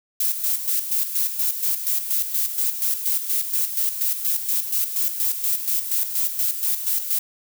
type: noise with tremolo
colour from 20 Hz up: violet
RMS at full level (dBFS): -21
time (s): 0.2-7.19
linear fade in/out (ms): 5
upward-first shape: square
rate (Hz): 4.2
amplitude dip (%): 60
effects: none